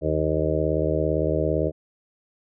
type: harmonic tone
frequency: 77.7 Hz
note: D#2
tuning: 2 cents flat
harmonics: 1 / 2 / 4 / 5 / 6 / 7 / 8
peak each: -28 / -28 / -28 / -28 / -28 / -28 / -28 dBFS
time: 0.01-1.72 s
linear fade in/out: 50 ms
effects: none